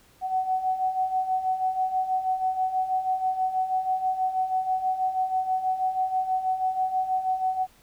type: beating tone pair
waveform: sine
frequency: 745 / 751.2 Hz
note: F#5 / F#5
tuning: +12 / +26 cents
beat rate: 6.2 Hz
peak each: -30 / -24 dBFS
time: 0.21-7.67 s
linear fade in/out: 50 ms
effects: pink hiss -58 dBFS RMS until 7.82 s